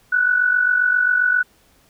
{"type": "tone with amplitude modulation", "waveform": "sine", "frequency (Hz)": 1480, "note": "F#6", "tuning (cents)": 0, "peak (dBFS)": -11, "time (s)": [0.12, 1.43], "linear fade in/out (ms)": 10, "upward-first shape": "sine", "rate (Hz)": 47.5, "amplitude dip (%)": 65, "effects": ["pink hiss -56 dBFS RMS until 1.89 s"]}